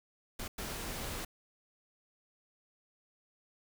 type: noise bursts at uneven times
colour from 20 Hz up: pink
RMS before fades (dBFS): -40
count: 2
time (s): 0.39-0.48 / 0.58-1.25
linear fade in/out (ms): 5
effects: none